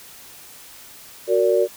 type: chord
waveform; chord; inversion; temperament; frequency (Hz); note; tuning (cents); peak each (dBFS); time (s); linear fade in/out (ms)
sine; Gb augmented; none; just; 370 / 462.5 / 578.1; Gb4 / Bb4 / D5; 0 / -14 / -27; -19; 1.27-1.68; 50
effects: white hiss -43 dBFS RMS until 1.76 s